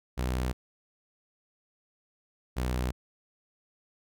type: tone pair in turn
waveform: sawtooth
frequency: 62.8 / 62.44 Hz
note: B1 / B1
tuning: +30 / +20 cents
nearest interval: unison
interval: 10 cents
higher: first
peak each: -24 dBFS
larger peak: neither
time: 0.17-0.53 / 2.56-2.92 s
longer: neither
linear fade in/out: 20 ms
effects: none